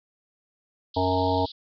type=band-pass noise; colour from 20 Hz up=pink; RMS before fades=-41 dBFS; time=0.94-1.52 s; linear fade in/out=5 ms; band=3200 to 4800 Hz; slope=96 dB/octave
type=harmonic tone; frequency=92.5 Hz; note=F#2; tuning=in tune; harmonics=1 / 3 / 5 / 7 / 9 / 10; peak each=-28 / -28 / -28 / -28 / -28 / -28 dBFS; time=0.96-1.46 s; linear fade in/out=10 ms
effects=none